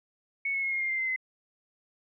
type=tone with pitch steps; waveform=sine; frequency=2212 / 2188 / 2164 / 2140 / 2117 / 2094 / 2071 / 2048 Hz; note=C#7 / C#7 / C#7 / C7 / C7 / C7 / C7 / C7; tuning=-4 / -23 / -42 / +38 / +20 / +1 / -18 / -38 cents; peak=-27 dBFS; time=0.45-1.162 s; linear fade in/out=5 ms; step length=89 ms; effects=none